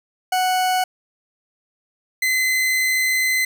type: tone pair in turn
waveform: 40% pulse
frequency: 740 / 2043 Hz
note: F#5 / C7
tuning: 0 / -42 cents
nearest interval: octave + tritone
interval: 1758 cents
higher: second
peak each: -16 dBFS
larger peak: neither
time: 0.32-0.84 / 2.22-3.45 s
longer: second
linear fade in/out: 5 ms
effects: none